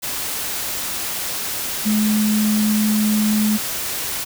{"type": "tone in noise", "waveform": "sine", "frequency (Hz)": 213, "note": "G#3", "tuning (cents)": 44, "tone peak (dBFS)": -15, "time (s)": [1.85, 3.58], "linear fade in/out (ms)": 20, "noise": "white", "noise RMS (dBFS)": -25, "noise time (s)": [0.02, 4.25], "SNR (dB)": 7, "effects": []}